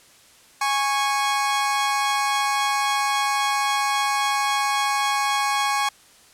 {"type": "tone pair together", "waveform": "sawtooth", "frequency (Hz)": [827, 1103.9], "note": ["G#5", "C#6"], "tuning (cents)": [-8, -8], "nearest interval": "perfect fourth", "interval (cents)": 500, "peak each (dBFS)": -19, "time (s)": [0.61, 5.89], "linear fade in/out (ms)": 5, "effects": ["white hiss -52 dBFS RMS until 6.33 s", "low-pass 10000 Hz 12 dB/octave"]}